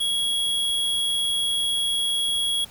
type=tone; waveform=square; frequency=3322 Hz; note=G#7; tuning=in tune; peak=-22 dBFS; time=0-2.65 s; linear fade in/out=10 ms; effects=pink hiss -47 dBFS RMS until 2.7 s